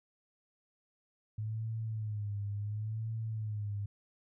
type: tone with vibrato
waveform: sine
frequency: 106.7 Hz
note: G#2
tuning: 47 cents sharp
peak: -34 dBFS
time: 1.38-3.86 s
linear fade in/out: 5 ms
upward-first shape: sine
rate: 0.71 Hz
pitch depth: 85 cents each way
effects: none